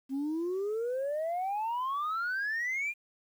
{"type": "exponential sweep", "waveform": "sine", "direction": "up", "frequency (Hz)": [261.6, 2450], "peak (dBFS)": -28, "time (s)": [0.09, 2.94], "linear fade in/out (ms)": 50, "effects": ["tanh soft clip ceiling -28 dBFS", "10-bit"]}